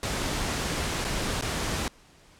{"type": "noise with dropouts", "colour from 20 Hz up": "pink", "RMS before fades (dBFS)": -29, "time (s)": [0.03, 1.88], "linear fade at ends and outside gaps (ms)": 1, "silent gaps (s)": [[1.044, 1.048], [1.411, 1.423]], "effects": ["pink hiss -56 dBFS RMS until 2.39 s", "low-pass 9000 Hz 12 dB/octave"]}